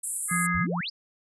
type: band-pass noise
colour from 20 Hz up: white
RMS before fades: -32 dBFS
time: 0.03-0.47 s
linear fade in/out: 10 ms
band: 7800 to 11000 Hz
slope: 96 dB/octave
type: chord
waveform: sine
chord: Ab major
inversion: second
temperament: just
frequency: 1245.9 / 1661.2 / 2077 Hz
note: Eb6 / Ab6 / C7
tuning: +2 / 0 / -13 cents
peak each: -29 / -30 / -30 dBFS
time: 0.28-0.67 s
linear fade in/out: 50 ms
type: tone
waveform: sine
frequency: 174.2 Hz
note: F3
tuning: 4 cents flat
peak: -27 dBFS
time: 0.31-0.81 s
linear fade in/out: 5 ms
type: exponential sweep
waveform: sine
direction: up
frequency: 57.1 to 5300 Hz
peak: -30 dBFS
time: 0.54-0.9 s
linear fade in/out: 10 ms
effects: none